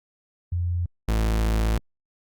sine / 40% pulse tone pair in turn, 87.31 / 54.62 Hz, F2 / A1, 0 / -12 cents, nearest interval minor sixth, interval 812 cents, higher first, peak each -22 / -19 dBFS, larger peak second, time 0.52-0.86 / 1.08-1.78 s, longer second, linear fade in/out 5 ms, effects Opus 48 kbps

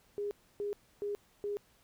sine tone bursts, 409.5 Hz, G#4, 24 cents flat, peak -33 dBFS, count 4, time 0.18-1.57 s, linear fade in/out 0 ms, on 130 ms, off 290 ms, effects pink hiss -67 dBFS RMS until 1.83 s

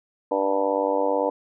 harmonic tone with a mistuned harmonic, 98 Hz, G2, in tune, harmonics 3 / 4 / 5 / 6 / 7 / 8 / 9 / 10, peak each -29 / -35 / -24 / -26 / -32 / -34 / -28 / -32 dBFS, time 0.31-1.3 s, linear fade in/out 5 ms, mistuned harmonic 10, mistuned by -16 cents, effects none

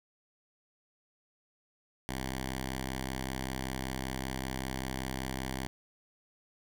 5% pulse tone with notch filter, 65.2 Hz, C2, 5 cents flat, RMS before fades -37 dBFS, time 2.09-5.67 s, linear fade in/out 0 ms, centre 500 Hz, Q 1.2, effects none

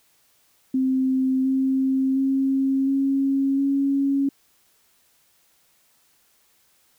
sine tone with pitch steps, 261.6 / 265.3 / 269 / 272.7 / 276.5 Hz, C4 / C4 / C4 / C#4 / C#4, 0 / +24 / +48 / -28 / -4 cents, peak -18 dBFS, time 0.74-4.29 s, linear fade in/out 5 ms, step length 710 ms, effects white hiss -62 dBFS RMS until 6.98 s

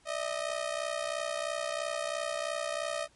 sawtooth ring-modulated tone, 622.3 Hz, D#5, in tune, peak -25 dBFS, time 0.05-3.08 s, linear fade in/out 50 ms, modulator 31.5 Hz, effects pink hiss -64 dBFS RMS until 3.15 s + MP3 48 kbps

